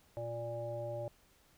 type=harmonic tone; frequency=117.4 Hz; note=A#2; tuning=13 cents sharp; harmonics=1 / 3 / 5 / 7; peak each=-43 / -48 / -39 / -50 dBFS; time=0.17-1.08 s; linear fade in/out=0 ms; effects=pink hiss -67 dBFS RMS until 1.57 s